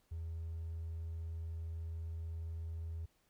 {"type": "tone with hard clipping", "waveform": "triangle", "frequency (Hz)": 81.9, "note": "E2", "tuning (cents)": -11, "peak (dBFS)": -40, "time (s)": [0.11, 3.06], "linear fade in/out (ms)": 10, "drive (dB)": 4, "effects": ["pink hiss -75 dBFS RMS until 3.29 s"]}